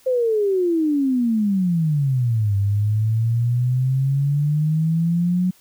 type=exponential two-way sweep; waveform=sine; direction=down then up; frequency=525 to 98.6 to 184.4 Hz; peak=-16 dBFS; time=0.06-5.51 s; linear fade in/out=10 ms; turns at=2.56 s; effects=white hiss -54 dBFS RMS until 5.6 s